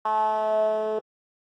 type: tone with band-pass filter sweep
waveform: 10% pulse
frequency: 216.5 Hz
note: A3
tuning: 28 cents flat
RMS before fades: -24 dBFS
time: 0.05-0.99 s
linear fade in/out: 5 ms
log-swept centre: 970 to 490 Hz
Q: 6.3
effects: AAC 32 kbps